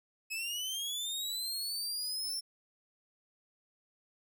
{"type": "linear sweep", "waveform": "sawtooth", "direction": "up", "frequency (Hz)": [2556, 5420], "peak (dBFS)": -32, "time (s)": [0.3, 2.41], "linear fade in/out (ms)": 20, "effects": []}